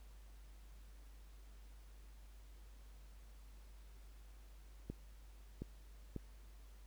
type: clicks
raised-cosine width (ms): 3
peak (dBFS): -30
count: 3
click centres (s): 4.9 / 5.62 / 6.163
effects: added 50 Hz sine -55 dBFS peak until 6.86 s + pink hiss -69 dBFS RMS until 6.86 s